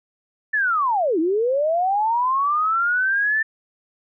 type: linear two-way sweep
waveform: sine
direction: down then up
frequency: 1786 to 306.3 to 1786 Hz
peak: -17 dBFS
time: 0.53-3.43 s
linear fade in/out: 10 ms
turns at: 1.19 s
effects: none